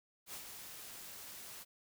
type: noise with ADSR envelope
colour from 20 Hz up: white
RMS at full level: -45 dBFS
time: 0.26-1.65 s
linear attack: 74 ms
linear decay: 82 ms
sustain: -5 dB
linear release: 33 ms
effects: none